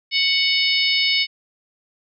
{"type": "harmonic tone", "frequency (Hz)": 740, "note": "F#5", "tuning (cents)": 0, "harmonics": [3, 4, 5, 6, 7], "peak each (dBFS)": [-21, -22, -23, -24, -24], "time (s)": [0.11, 1.27], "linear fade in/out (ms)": 50, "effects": []}